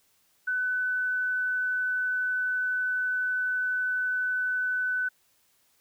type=tone; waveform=sine; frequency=1502 Hz; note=F#6; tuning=26 cents sharp; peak=-25 dBFS; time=0.47-5.09 s; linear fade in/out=10 ms; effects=white hiss -67 dBFS RMS until 5.8 s